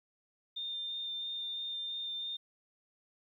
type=tone with vibrato; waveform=sine; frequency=3616 Hz; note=A7; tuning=47 cents sharp; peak=-36 dBFS; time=0.56-2.37 s; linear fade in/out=10 ms; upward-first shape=sine; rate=3 Hz; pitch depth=9 cents each way; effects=12-bit